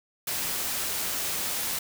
white noise, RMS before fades -30 dBFS, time 0.27-1.79 s, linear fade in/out 5 ms, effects none

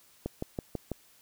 click train, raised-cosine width 2 ms, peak -19 dBFS, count 5, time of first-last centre 0.26-0.917 s, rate 6.09 Hz, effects white hiss -61 dBFS RMS until 1.21 s

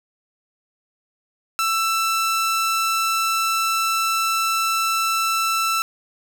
sawtooth tone, 1330 Hz, E6, 15 cents sharp, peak -15 dBFS, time 1.59-5.82 s, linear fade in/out 0 ms, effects 7-bit

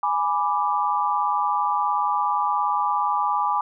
sine chord, G# diminished, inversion none, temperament equal, 830.6 / 987.8 / 1174.7 Hz, G#5 / B5 / D6, 0 / 0 / 0 cents, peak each -24 dBFS, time 0.03-3.61 s, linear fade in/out 2 ms, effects none

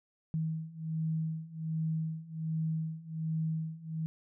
sine beating tone pair, 159 / 160.3 Hz, D#3 / E3, +38 / -48 cents, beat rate 1.3 Hz, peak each -36 / -34 dBFS, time 0.34-4.06 s, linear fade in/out 0 ms, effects none

